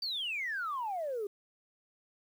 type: exponential sweep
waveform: sine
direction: down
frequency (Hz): 4699 to 392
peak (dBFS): -32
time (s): 0.02-1.27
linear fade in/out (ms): 5
effects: tanh soft clip ceiling -29 dBFS + 10-bit